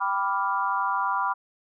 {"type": "chord", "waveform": "sine", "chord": "G dominant seventh", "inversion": "none", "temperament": "equal", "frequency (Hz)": [784, 987.8, 1174.7, 1396.9], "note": ["G5", "B5", "D6", "F6"], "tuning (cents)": [0, 0, 0, 0], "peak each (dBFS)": [-31, -26, -28, -31], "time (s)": [0, 1.34], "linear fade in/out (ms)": 20, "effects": []}